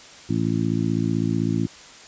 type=harmonic tone; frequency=55.8 Hz; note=A1; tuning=25 cents sharp; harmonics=2 / 3 / 4 / 5 / 6; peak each=-26 / -25 / -26 / -26 / -29 dBFS; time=0.29-1.67 s; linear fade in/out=10 ms; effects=white hiss -44 dBFS RMS until 2.07 s + resampled to 16000 Hz